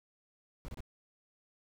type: noise bursts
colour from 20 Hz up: brown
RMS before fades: -42 dBFS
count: 3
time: 0.65-0.805 s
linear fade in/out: 0 ms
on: 33 ms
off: 28 ms
effects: none